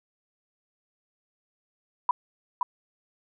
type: tone with echo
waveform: sine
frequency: 987.8 Hz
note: B5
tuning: in tune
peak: -18 dBFS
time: 2.09-2.11 s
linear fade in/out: 2 ms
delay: 520 ms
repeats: 1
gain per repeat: -4 dB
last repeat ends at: 2.63 s
effects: none